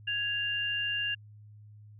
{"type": "tone pair together", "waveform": "sine", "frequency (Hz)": [1661.3, 2794], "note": ["G#6", "F7"], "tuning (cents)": [0, 0], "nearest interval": "major sixth", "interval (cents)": 900, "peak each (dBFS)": [-34, -30], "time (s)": [0.07, 1.15], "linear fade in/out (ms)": 10, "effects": ["added 105 Hz sine -49 dBFS peak until 1.99 s"]}